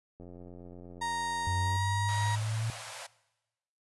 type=click train; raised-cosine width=2 ms; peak=-35 dBFS; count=139; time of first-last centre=0.2-1.761 s; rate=88.4 Hz
type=tone with pitch glide; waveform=35% pulse; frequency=932.3 to 949.7 Hz; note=A#5 to A#5; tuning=0 to +32 cents; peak=-29 dBFS; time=1.01-2.36 s; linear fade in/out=10 ms; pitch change=+32 cents; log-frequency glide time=1.59-1.82 s
type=linear sweep; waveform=sine; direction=up; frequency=90.7 to 113.1 Hz; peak=-29 dBFS; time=1.47-2.7 s; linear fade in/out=0 ms
type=high-pass noise; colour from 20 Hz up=pink; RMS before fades=-43 dBFS; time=2.08-3.07 s; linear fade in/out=10 ms; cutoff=520 Hz; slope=96 dB/octave
effects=noise-tail reverb RT60 1.0 s tail -20 dB re dry + resampled to 24000 Hz